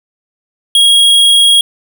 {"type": "tone", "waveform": "square", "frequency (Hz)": 3291, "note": "G#7", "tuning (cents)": -16, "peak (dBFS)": -5, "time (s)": [0.75, 1.61], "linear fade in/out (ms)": 2, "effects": []}